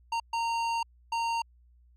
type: tone bursts at uneven times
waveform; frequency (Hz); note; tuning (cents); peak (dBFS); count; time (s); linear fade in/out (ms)
square; 923; A#5; -17; -28; 3; 0.12-0.2 / 0.33-0.83 / 1.12-1.42; 5
effects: added 60 Hz sine -57 dBFS peak until 1.96 s + low-pass 6000 Hz 12 dB/octave